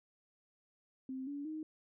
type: tone with pitch steps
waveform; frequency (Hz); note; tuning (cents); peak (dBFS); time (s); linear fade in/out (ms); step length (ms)
sine; 261.9 / 285.5 / 311.7; C4 / D4 / D#4; +2 / -49 / +3; -39; 1.09-1.63; 2; 180
effects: none